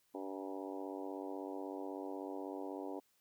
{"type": "harmonic tone with a mistuned harmonic", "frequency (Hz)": 96.2, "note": "G2", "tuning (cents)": -32, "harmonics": [3, 4, 5, 6, 7, 8, 9, 10], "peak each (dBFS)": [-45, -47, -49, -51, -52, -53, -54, -55], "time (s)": [0.14, 3], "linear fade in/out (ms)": 10, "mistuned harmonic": 8, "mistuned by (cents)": 27, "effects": ["white hiss -75 dBFS RMS until 3.2 s"]}